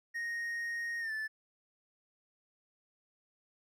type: tone with pitch glide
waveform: triangle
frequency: 1864.7 to 1749.9 Hz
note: A#6 to A6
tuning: 0 to -10 cents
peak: -33 dBFS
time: 0.14-1.28 s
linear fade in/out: 20 ms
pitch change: -110 cents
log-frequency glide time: 1-1.12 s
effects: none